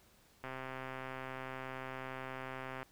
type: click train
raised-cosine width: 0.5 ms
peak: -28 dBFS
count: 314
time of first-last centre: 0.44-2.829 s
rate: 131 Hz
effects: pink hiss -66 dBFS RMS until 2.91 s